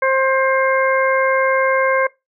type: harmonic tone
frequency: 530 Hz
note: C5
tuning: 22 cents sharp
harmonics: 1 / 2 / 3 / 4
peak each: -16 / -19 / -21 / -22 dBFS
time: 0.02-2.07 s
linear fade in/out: 5 ms
effects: noise-tail reverb RT60 0.2 s tail -21 dB re dry